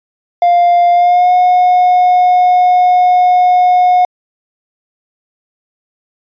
triangle tone with pitch glide, 700 to 724.3 Hz, F5 to F#5, +4 to -37 cents, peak -3 dBFS, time 0.42-4.05 s, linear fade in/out 2 ms, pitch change +59 cents, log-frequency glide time 0.92-1.33 s, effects tanh soft clip ceiling 0 dBFS + resampled to 11025 Hz

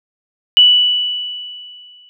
sine tone with exponential decay, 2960 Hz, F#7, in tune, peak -3 dBFS, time 0.57-2.09 s, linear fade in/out 0 ms, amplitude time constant 330 ms, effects none

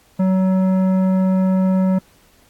sine tone with tanh clipping, 187.9 Hz, F#3, 27 cents sharp, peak -15 dBFS, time 0.19-1.99 s, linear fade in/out 10 ms, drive 12 dB, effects pink hiss -54 dBFS RMS until 2.49 s + AAC 64 kbps

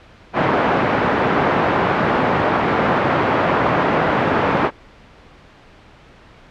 white band-pass noise, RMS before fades -17 dBFS, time 0.33-4.71 s, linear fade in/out 50 ms, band 110 to 1100 Hz, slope 12 dB/octave, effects pink hiss -45 dBFS RMS until 6.5 s + low-pass 3000 Hz 12 dB/octave

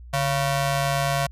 sawtooth ring-modulated tone, 415.3 Hz, G#4, in tune, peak -14 dBFS, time 0.13-1.27 s, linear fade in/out 10 ms, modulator 272 Hz, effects added 60 Hz sine -39 dBFS peak until 1.31 s + resampled to 32000 Hz

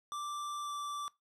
square tone with pitch glide, 1174.7 to 1166.6 Hz, D6 to D6, 0 to -12 cents, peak -38 dBFS, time 0.12-1.08 s, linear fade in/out 0 ms, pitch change -12 cents, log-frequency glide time 0.63-0.71 s, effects noise-tail reverb RT60 0.2 s tail -20 dB re dry + low-pass 10000 Hz 12 dB/octave

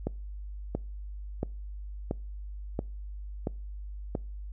click train, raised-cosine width 2 ms, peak -16 dBFS, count 7, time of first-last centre 0.07-4.152 s, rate 1.47 Hz, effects noise-tail reverb RT60 0.4 s tail -26 dB re dry + added 50 Hz sine -37 dBFS peak until 4.52 s

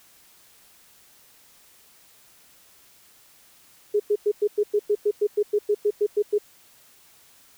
sine tone bursts, 415.3 Hz, G#4, in tune, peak -17 dBFS, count 16, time 3.94-6.384 s, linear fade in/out 10 ms, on 59 ms, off 100 ms, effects white hiss -55 dBFS RMS until 7.57 s

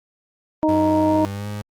harmonic tone, 311.1 Hz, D#4, in tune, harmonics 1 / 2 / 3, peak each -17 / -20 / -22 dBFS, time 0.63-1.25 s, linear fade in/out 0 ms
30% pulse tone with pitch glide, 92.5 to 103.83 Hz, F#2 to G#2, 0 to 0 cents, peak -24 dBFS, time 0.68-1.62 s, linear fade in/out 10 ms, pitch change +200 cents, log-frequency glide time 1.02-1.48 s
effects Opus 32 kbps

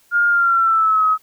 sine tone with pitch glide, 1413 to 1273.5 Hz, F6 to D#6, +20 to +40 cents, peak -12 dBFS, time 0.11-1.18 s, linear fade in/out 50 ms, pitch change -180 cents, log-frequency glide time 0.29-1.05 s, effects white hiss -56 dBFS RMS until 1.22 s

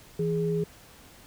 sine tone pair together, 164.81 / 415.3 Hz, E3 / G#4, 0 / 0 cents, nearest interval octave + major third, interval 1600 cents, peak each -27 dBFS, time 0.19-0.64 s, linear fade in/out 5 ms, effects pink hiss -52 dBFS RMS until 1.26 s

